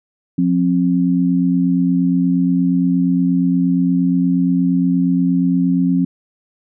sine tone pair together, 177.6 / 266.1 Hz, F3 / C4, +29 / +29 cents, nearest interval perfect fifth, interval 700 cents, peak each -15 dBFS, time 0.38-6.05 s, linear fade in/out 5 ms, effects none

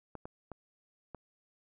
clicks, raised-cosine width 1 ms, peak -29 dBFS, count 4, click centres 0.153 / 0.255 / 0.517 / 1.147 s, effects none

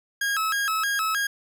40% pulse tone with vibrato, 1454 Hz, F#6, 31 cents flat, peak -22 dBFS, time 0.21-1.27 s, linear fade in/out 5 ms, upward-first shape square, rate 3.2 Hz, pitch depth 200 cents each way, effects none

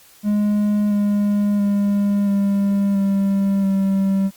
triangle tone with pitch steps, 207.7 / 205 / 202.3 / 199.58 / 196.95 / 194.35 Hz, G#3 / G#3 / G#3 / G3 / G3 / G3, 0 / -22 / -45 / +31 / +8 / -15 cents, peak -13 dBFS, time 0.23-4.31 s, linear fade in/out 50 ms, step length 680 ms, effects white hiss -49 dBFS RMS until 4.36 s + Opus 48 kbps

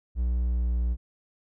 triangle tone with pitch glide, 60.5 to 59.53 Hz, B1 to A#1, -35 to +37 cents, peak -21 dBFS, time 0.15-0.97 s, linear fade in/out 50 ms, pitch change -28 cents, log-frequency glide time 0.43-0.79 s, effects none

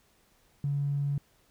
triangle tone with tanh clipping, 142.1 Hz, C#3, 43 cents sharp, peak -26 dBFS, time 0.64-1.18 s, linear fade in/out 2 ms, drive 2 dB, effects pink hiss -66 dBFS RMS until 1.5 s

